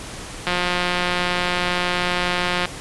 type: click train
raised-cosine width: 0.3 ms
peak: -5 dBFS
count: 390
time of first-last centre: 0.47-2.655 s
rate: 178 Hz
effects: pink hiss -34 dBFS RMS until 2.8 s + resampled to 24000 Hz